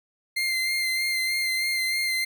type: tone with vibrato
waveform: 30% pulse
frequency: 2093 Hz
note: C7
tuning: in tune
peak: -21 dBFS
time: 0.36-2.25 s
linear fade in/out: 10 ms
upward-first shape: sine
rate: 3.2 Hz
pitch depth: 23 cents each way
effects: none